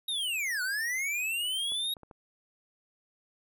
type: linear two-way sweep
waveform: square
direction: down then up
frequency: 3800 to 1443 to 3800 Hz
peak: -30 dBFS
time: 0.08-1.94 s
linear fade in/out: 5 ms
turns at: 0.62 s
type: clicks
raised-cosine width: 1 ms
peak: -35 dBFS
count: 4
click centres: 1.72 / 1.968 / 2.033 / 2.112 s
effects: none